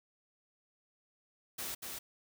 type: noise with echo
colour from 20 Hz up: white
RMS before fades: -40 dBFS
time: 1.58-1.75 s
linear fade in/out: 10 ms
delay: 240 ms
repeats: 1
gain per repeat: -3 dB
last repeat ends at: 1.99 s
effects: none